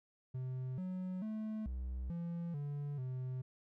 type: tone with pitch steps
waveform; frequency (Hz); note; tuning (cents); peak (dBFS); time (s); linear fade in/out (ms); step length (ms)
triangle; 128.6 / 184.5 / 216.9 / 63.2 / 170.4 / 144.3 / 128.3; C3 / F#3 / A3 / B1 / F3 / D3 / C3; -30 / -5 / -25 / +41 / -42 / -30 / -34; -36; 0.34-3.42; 10; 440
effects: none